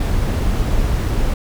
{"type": "noise", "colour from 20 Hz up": "brown", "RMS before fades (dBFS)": -17, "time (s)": [0, 1.34], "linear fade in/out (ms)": 5, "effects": []}